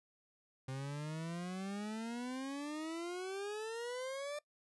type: exponential sweep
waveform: 40% pulse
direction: up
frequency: 130.2 to 597 Hz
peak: -39 dBFS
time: 0.68-4.39 s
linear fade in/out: 5 ms
effects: noise-tail reverb RT60 0.1 s tail -21 dB re dry + resampled to 24000 Hz